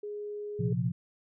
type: tone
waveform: sine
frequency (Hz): 415.3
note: G#4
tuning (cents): 0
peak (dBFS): -35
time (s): 0.03-0.73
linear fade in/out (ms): 5
type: chord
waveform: sine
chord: Bb suspended second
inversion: none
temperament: just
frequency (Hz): 116.54 / 131.11 / 174.81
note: Bb2 / C3 / F3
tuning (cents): 0 / +4 / +2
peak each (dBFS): -31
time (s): 0.59-0.92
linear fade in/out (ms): 10
effects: none